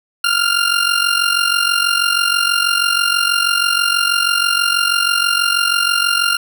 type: tone with amplitude modulation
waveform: 20% pulse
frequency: 1398 Hz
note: F6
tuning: 1 cent sharp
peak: -5 dBFS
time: 0.24-6.37 s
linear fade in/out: 5 ms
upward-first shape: sine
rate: 46.2 Hz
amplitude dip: 70%
effects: none